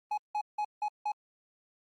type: tone bursts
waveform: triangle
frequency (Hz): 840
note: G#5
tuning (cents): +19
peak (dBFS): -27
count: 5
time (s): 0.11-1.12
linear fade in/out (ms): 5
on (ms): 66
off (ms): 170
effects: Opus 32 kbps